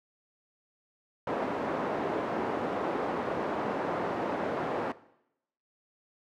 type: band-pass noise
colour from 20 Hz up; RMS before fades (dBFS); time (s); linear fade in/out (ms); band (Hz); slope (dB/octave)
pink; -32; 1.27-4.92; 2; 320 to 970; 12
effects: noise-tail reverb RT60 0.8 s tail -18 dB re dry